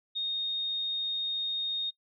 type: tone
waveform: sine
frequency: 3703 Hz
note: A#7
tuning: 12 cents flat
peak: -29 dBFS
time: 0.15-1.91 s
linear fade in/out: 20 ms
effects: noise-tail reverb RT60 0.1 s tail -25 dB re dry